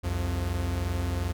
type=tone pair together; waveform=45% pulse; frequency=65.41 / 88.1 Hz; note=C2 / F2; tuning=0 / +16 cents; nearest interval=perfect fourth; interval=516 cents; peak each=-32 / -28 dBFS; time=0.03-1.33 s; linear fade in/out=20 ms; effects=none